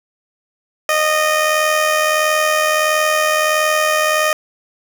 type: tone with amplitude modulation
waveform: 15% pulse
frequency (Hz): 616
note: D#5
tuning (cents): -17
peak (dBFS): -5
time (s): 0.89-4.33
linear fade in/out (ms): 2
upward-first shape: sine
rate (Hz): 81.5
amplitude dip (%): 40
effects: none